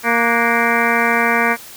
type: harmonic tone with a mistuned harmonic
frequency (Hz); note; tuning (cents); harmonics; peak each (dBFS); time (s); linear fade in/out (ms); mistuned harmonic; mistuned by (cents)
233.1; A#3; 0; 1 / 2 / 3 / 4 / 5 / 6 / 7 / 8 / 9 / 10; -22 / -22 / -22 / -22 / -22 / -22 / -22 / -22 / -22 / -22; 0.03-1.57; 50; 6; +82
effects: white hiss -37 dBFS RMS until 1.76 s